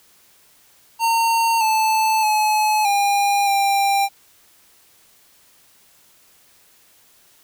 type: tone with pitch steps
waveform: square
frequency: 915 / 877 / 855 / 806 / 794 Hz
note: A#5 / A5 / A5 / G5 / G5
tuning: -32 / -6 / -50 / +48 / +22 cents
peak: -16 dBFS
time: 0.99-4.09 s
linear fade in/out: 50 ms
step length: 620 ms
effects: white hiss -54 dBFS RMS until 7.43 s